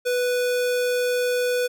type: tone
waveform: square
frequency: 493.9 Hz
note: B4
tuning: in tune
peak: -21 dBFS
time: 0.05-1.68 s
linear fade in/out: 20 ms
effects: none